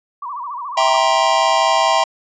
sine tone with vibrato, 1053 Hz, C6, 11 cents sharp, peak -24 dBFS, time 0.22-1 s, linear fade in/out 5 ms, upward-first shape sine, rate 14 Hz, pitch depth 190 cents each way
square chord, C dominant seventh, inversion first, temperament just, 654.1 / 784.9 / 941.9 / 1046.5 Hz, E5 / G5 / Bb5 / C6, -14 / +2 / +18 / 0 cents, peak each -19 dBFS, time 0.77-2.04 s, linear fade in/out 5 ms
effects resampled to 16000 Hz

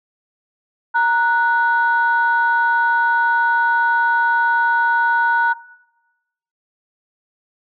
sine tone pair together, 932.3 / 1474 Hz, A#5 / F#6, 0 / -7 cents, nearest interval minor sixth, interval 793 cents, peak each -15 dBFS, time 0.94-5.54 s, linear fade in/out 20 ms, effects noise-tail reverb RT60 1.0 s tail -20 dB re dry + tanh soft clip ceiling -6 dBFS

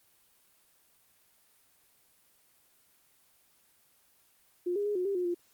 sine tone with pitch steps, 354.8 / 408.1 / 414.6 / 362.9 / 397.1 / 358.8 / 349 Hz, F4 / G#4 / G#4 / F#4 / G4 / F4 / F4, +27 / -30 / -3 / -34 / +22 / +47 / -1 cents, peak -28 dBFS, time 4.66-5.346 s, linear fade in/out 10 ms, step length 98 ms, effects white hiss -66 dBFS RMS until 5.53 s + Opus 24 kbps

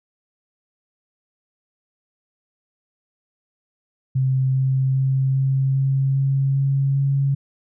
sine tone with pitch steps, 131.6 / 132.52 / 133.44 / 134.37 / 135.3 / 136.24 / 137.19 / 138.14 Hz, C3 / C3 / C3 / C3 / C#3 / C#3 / C#3 / C#3, +10 / +22 / +34 / +46 / -42 / -30 / -18 / -6 cents, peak -16 dBFS, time 4.15-7.35 s, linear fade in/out 10 ms, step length 400 ms, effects none

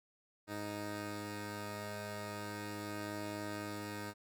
10% pulse tone pair together, 103.83 / 311.1 Hz, G#2 / D#4, 0 / 0 cents, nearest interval octave + perfect fifth, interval 1900 cents, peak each -35 / -36 dBFS, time 0.47-4.14 s, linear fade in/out 50 ms, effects none

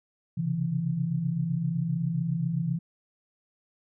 sine tone cluster, 131.4 / 139.1 / 167.2 Hz, C3 / C#3 / E3, +8 / +6 / +25 cents, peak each -33 / -32 / -27 dBFS, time 0.37-2.79 s, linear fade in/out 10 ms, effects none

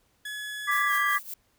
30% pulse tone with pitch glide, 1697 to 1614.8 Hz, G#6 to G#6, +37 to -49 cents, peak -31 dBFS, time 0.25-1.16 s, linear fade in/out 5 ms, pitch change -86 cents, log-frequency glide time 0.87-0.92 s
sine chord, G# diminished, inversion second, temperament equal, 1174.7 / 1661.2 / 1975.5 Hz, D6 / G#6 / B6, 0 / 0 / 0 cents, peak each -26 / -28 / -27 dBFS, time 0.67-1.19 s, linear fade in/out 20 ms
violet noise with tremolo, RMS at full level -35 dBFS, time 0.71-1.34 s, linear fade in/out 5 ms, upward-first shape triangle, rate 5.2 Hz, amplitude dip 85%
effects pink hiss -68 dBFS RMS until 1.58 s

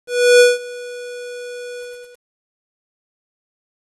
square tone with ADSR envelope, 489 Hz, B4, 17 cents flat, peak -6 dBFS, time 0.07-2.2 s, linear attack 330 ms, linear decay 180 ms, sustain -23 dB, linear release 400 ms, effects resampled to 24000 Hz + 8-bit

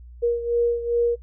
sine beating tone pair, 472.6 / 475.1 Hz, A#4 / A#4, +24 / +33 cents, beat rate 2.5 Hz, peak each -20 / -25 dBFS, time 0.22-1.16 s, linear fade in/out 20 ms, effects noise-tail reverb RT60 0.1 s tail -21 dB re dry + added 60 Hz sine -40 dBFS peak until 1.22 s

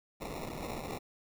white noise with sample-and-hold, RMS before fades -40 dBFS, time 0.2-0.99 s, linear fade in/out 20 ms, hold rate 1575 Hz, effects none

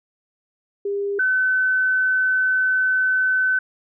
sine tone pair in turn, 401.9 / 1517.4 Hz, G4 / F#6, +43 / +43 cents, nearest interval octave + major seventh, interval 2300 cents, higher second, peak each -21 / -16 dBFS, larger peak second, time 0.85-1.19 / 1.19-3.59 s, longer second, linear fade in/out 5 ms, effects none

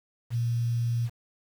sine tone with quantisation, 118 Hz, A#2, 22 cents sharp, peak -24 dBFS, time 0.3-1.1 s, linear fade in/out 50 ms, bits 8, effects none

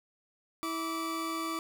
40% pulse tone pair together, 326.1 / 1160 Hz, E4 / D6, -19 / -22 cents, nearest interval octave + minor seventh, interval 2197 cents, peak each -35 / -34 dBFS, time 0.63-1.59 s, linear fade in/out 0 ms, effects none

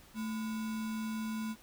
sine tone with sample-and-hold, 220 Hz, A3, in tune, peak -34 dBFS, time 0.14-1.56 s, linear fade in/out 50 ms, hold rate 1225 Hz, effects pink hiss -59 dBFS RMS until 1.62 s

